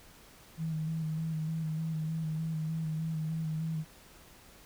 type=tone with vibrato; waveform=sine; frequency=159 Hz; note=D#3; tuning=38 cents sharp; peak=-31 dBFS; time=0.57-3.85 s; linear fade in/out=50 ms; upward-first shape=square; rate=3.3 Hz; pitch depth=25 cents each way; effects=pink hiss -56 dBFS RMS until 4.65 s